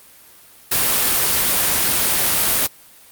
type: noise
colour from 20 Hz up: white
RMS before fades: -17 dBFS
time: 0.71-2.67 s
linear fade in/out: 10 ms
effects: white hiss -46 dBFS RMS until 3.11 s + Opus 32 kbps